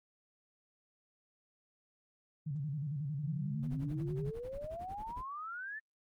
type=tone with vibrato; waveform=sine; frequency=145.3 Hz; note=D3; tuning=18 cents flat; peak=-35 dBFS; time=2.46-4.31 s; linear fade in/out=10 ms; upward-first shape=square; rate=11 Hz; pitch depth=110 cents each way
type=exponential sweep; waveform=sine; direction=up; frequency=154.2 to 1800 Hz; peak=-40 dBFS; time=3.21-5.8 s; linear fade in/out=20 ms
type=noise with tremolo; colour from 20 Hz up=brown; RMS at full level=-46 dBFS; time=3.62-5.25 s; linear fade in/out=20 ms; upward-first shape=sine; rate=11 Hz; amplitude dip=95%
effects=Opus 48 kbps